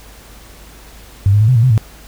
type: tone with pitch steps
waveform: sine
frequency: 98.6 / 103.9 / 108.9 / 128.4 / 113.6 / 129.4 / 109.6 Hz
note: G2 / G#2 / A2 / C3 / A#2 / C3 / A2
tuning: +11 / +1 / -17 / -32 / -44 / -19 / -6 cents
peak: -7 dBFS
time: 1.26-1.778 s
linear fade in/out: 0 ms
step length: 74 ms
effects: added 51 Hz sine -39 dBFS peak until 2.07 s + pink hiss -41 dBFS RMS until 2.07 s